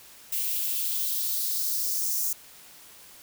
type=noise with high-pass filter sweep; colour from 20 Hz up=violet; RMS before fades=-28 dBFS; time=0.32-2.33 s; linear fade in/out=5 ms; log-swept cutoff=2400 to 6300 Hz; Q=2.4; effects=white hiss -50 dBFS RMS until 3.22 s